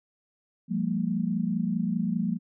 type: tone cluster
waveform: sine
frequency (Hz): 174.2 / 199.1 / 229.4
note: F3 / G3 / A#3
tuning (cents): -4 / +27 / -28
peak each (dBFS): -29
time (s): 0.68-2.39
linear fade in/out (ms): 50
effects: none